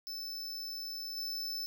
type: tone with level steps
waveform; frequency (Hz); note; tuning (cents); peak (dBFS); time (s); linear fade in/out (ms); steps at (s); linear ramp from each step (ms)
square; 5274; E8; 0; -39 / -36; 0.07-1.66; 0; 1.16; 20
effects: none